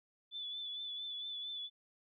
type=tone with vibrato; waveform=sine; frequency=3476 Hz; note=A7; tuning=22 cents flat; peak=-40 dBFS; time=0.31-1.7 s; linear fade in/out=50 ms; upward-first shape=triangle; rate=4.4 Hz; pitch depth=41 cents each way; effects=none